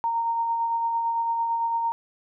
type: tone with tremolo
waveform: sine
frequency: 924 Hz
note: A#5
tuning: 16 cents flat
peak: -21 dBFS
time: 0.04-1.92 s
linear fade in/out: 0 ms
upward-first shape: sine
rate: 8.9 Hz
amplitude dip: 30%
effects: none